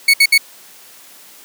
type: tone bursts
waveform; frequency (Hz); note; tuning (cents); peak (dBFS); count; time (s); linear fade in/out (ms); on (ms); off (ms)
30% pulse; 2217; C#7; 0; -4; 3; 0.08-0.379; 5; 57; 64
effects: white hiss -42 dBFS RMS until 1.44 s + high-pass 200 Hz 12 dB/octave